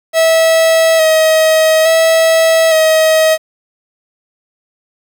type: tone with vibrato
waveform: 45% pulse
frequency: 642 Hz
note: E5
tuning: 46 cents flat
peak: -7 dBFS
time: 0.13-3.38 s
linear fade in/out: 50 ms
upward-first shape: square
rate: 0.58 Hz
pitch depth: 21 cents each way
effects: 7-bit